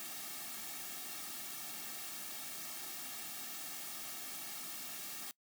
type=noise with comb filter; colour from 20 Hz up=white; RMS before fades=-45 dBFS; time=0-5.31 s; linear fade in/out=0 ms; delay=2 ms; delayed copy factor=-0.75; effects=noise-tail reverb RT60 0.1 s tail -22 dB re dry + high-pass 150 Hz 12 dB/octave